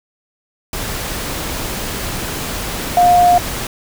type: tone in noise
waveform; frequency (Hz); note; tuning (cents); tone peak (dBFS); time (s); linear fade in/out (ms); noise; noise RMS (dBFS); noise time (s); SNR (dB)
sine; 709; F5; +26; -7; 2.97-3.38; 2; pink; -23; 0.73-3.67; +13
effects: none